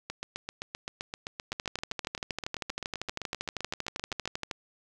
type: two click trains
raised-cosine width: 0.2 ms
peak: -15 / -18 dBFS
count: 39 / 33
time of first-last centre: 1.52-4.512 / 0.1-4.256 s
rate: 12.7 / 7.7 Hz
effects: none